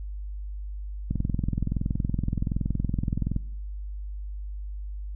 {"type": "click train", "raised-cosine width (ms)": 5, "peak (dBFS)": -14, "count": 49, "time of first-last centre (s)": [1.11, 3.364], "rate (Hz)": 21.3, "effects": ["noise-tail reverb RT60 0.7 s tail -20 dB re dry", "added 50 Hz sine -32 dBFS peak until 5.15 s"]}